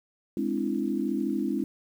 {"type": "tone cluster", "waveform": "sine", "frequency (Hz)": [207.3, 258.4, 291.7, 333.1], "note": ["G#3", "C4", "D4", "E4"], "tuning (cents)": [-3, -21, -12, 18], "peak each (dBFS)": -31, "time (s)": [0.37, 1.64], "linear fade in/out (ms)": 2, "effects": ["9-bit"]}